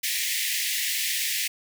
pink high-pass noise, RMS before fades -27 dBFS, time 0.03-1.48 s, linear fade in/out 10 ms, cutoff 1800 Hz, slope 96 dB/octave, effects none

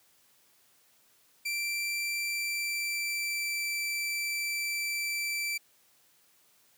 sawtooth tone with pitch glide, 2349 to 2333 Hz, D7 to D7, 0 to -12 cents, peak -27 dBFS, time 1.45-5.58 s, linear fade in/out 10 ms, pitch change -12 cents, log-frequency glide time 2.18-3.68 s, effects white hiss -65 dBFS RMS until 6.77 s + high-pass 80 Hz 12 dB/octave

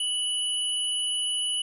sine tone pair together, 2960 / 9913 Hz, F#7 / D#9, 0 / -8 cents, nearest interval octave + major sixth, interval 2092 cents, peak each -26 / -31 dBFS, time 0-1.62 s, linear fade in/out 5 ms, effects none

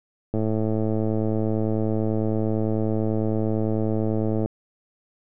click train, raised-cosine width 2 ms, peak -12 dBFS, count 450, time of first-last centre 0.34-4.459 s, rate 109 Hz, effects none

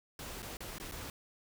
pink noise with dropouts, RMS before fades -44 dBFS, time 0.19-1.1 s, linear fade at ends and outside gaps 2 ms, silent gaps 0.422-0.427 / 0.57-0.605 / 0.784-0.799 / 0.914-0.92 s, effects none

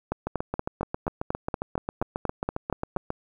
two click trains, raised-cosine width 1 ms, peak -14 / -12 dBFS, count 22 / 13, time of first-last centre 0.27-3.104 / 0.12-2.964 s, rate 7.41 / 4.22 Hz, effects 9-bit

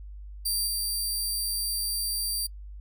15% pulse tone with level steps, 4699 Hz, D8, in tune, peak -19 / -21 dBFS, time 0.45-2.47 s, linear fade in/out 10 ms, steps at 0.67 s, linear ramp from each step 2 ms, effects noise-tail reverb RT60 0.1 s tail -26 dB re dry + added 50 Hz sine -39 dBFS peak until 2.8 s

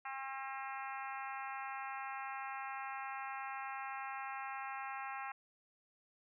harmonic tone with a mistuned harmonic, 268.6 Hz, C4, 46 cents sharp, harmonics 3 / 4 / 5 / 6 / 7 / 8 / 9 / 10, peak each -45 / -47 / -49 / -51 / -52 / -53 / -54 / -55 dBFS, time 0.05-5.32 s, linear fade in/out 5 ms, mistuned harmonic 8, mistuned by -23 cents, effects none

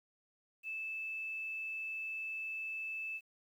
sine tone with quantisation, 2627 Hz, E7, 7 cents flat, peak -38 dBFS, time 0.63-3.21 s, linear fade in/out 50 ms, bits 11, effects none

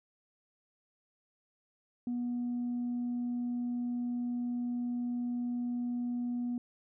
sine tone, 242.8 Hz, B3, 29 cents flat, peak -30 dBFS, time 2.07-6.58 s, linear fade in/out 2 ms, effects tanh soft clip ceiling -29 dBFS

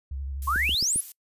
sine tone with vibrato, 68.3 Hz, C#2, 25 cents flat, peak -30 dBFS, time 0.11-0.75 s, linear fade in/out 5 ms, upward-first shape square, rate 12 Hz, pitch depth 50 cents each way
violet noise, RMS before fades -38 dBFS, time 0.42-1.12 s, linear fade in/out 2 ms
sine exponential sweep, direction up, 1027 to 11530 Hz, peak -22 dBFS, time 0.47-1.01 s, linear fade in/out 10 ms
click train, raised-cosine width 3 ms, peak -23 dBFS, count 4, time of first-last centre 0.56-0.959 s, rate 7.51 Hz
effects noise-tail reverb RT60 0.1 s tail -25 dB re dry + resampled to 32000 Hz

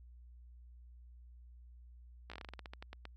slowing click train, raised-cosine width 0.3 ms, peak -30 dBFS, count 15, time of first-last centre 2.3-3.054 s, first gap 16 ms, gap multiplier 1.17, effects added 60 Hz sine -53 dBFS peak until 3.16 s + MP3 96 kbps

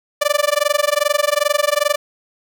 sawtooth tone with amplitude modulation, 587.3 Hz, D5, in tune, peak -7 dBFS, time 0.21-1.96 s, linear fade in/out 10 ms, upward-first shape sine, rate 22.5 Hz, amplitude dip 100%, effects none

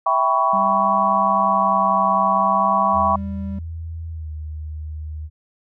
sine chord, C# half-diminished seventh, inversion first, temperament equal with one note detuned, 659.3 / 784 / 987.8 / 1119 Hz, E5 / G5 / B5 / C#6, 0 / 0 / 0 / +16 cents, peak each -23 / -22 / -20 / -18 dBFS, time 0.06-3.16 s, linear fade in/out 5 ms
triangle tone with vibrato, 195.2 Hz, G3, 7 cents flat, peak -24 dBFS, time 0.53-3.59 s, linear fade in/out 5 ms, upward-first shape sine, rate 0.49 Hz, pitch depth 19 cents each way
sine tone with pitch glide, 82.1 to 77.05 Hz, E2 to D#2, -6 to -16 cents, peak -27 dBFS, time 2.92-5.3 s, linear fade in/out 50 ms, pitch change -110 cents, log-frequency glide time 4.1-4.3 s
effects none

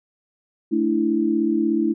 sine chord, A suspended fourth, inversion none, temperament just, 220 / 293.3 / 330 Hz, A3 / D4 / E4, 0 / -2 / +2 cents, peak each -23 / -23 / -20 dBFS, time 0.71-1.94 s, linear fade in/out 20 ms, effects none

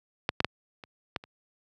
clicks, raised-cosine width 0.3 ms, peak -8 / -8 / -8 / -27 / -13 / -29 dBFS, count 6, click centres 0.291 / 0.404 / 0.446 / 0.838 / 1.162 / 1.239 s, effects high-pass 80 Hz 12 dB/octave

